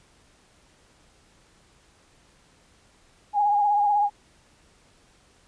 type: tone with vibrato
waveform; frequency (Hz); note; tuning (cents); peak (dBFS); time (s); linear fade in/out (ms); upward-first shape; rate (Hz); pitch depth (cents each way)
sine; 823; G#5; -16; -18; 3.33-4.1; 50; sine; 16; 39
effects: pink hiss -59 dBFS RMS until 5.47 s + resampled to 22050 Hz